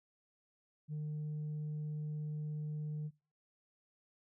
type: tone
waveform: sine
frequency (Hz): 151.4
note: D#3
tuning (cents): -47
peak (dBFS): -35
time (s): 0.88-3.11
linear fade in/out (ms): 50
effects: noise-tail reverb RT60 0.4 s tail -25 dB re dry + tanh soft clip ceiling -36 dBFS